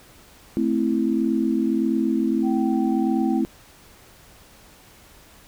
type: chord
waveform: sine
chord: A minor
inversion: none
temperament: equal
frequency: 220 / 261.6 / 329.6 Hz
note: A3 / C4 / E4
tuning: 0 / 0 / 0 cents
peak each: -23 dBFS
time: 0.57-3.45 s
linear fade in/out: 0 ms
type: tone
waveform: sine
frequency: 771 Hz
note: G5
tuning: 29 cents flat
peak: -30 dBFS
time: 2.42-3.42 s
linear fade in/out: 50 ms
effects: pink hiss -50 dBFS RMS until 5.47 s